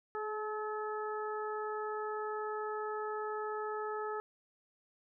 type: harmonic tone with a mistuned harmonic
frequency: 429.7 Hz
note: A4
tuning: 41 cents flat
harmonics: 1 / 2 / 3 / 4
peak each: -38 / -42 / -41 / -48 dBFS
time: 0.15-4.2 s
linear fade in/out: 0 ms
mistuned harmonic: 1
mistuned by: -18 cents
effects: none